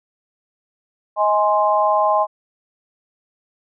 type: chord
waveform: sine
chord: Ab major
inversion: second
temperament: equal with one note detuned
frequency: 630.6 / 830.6 / 1046.5 Hz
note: Eb5 / Ab5 / C6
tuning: +23 / 0 / 0 cents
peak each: -18 dBFS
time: 1.16-2.27 s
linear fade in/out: 50 ms
effects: none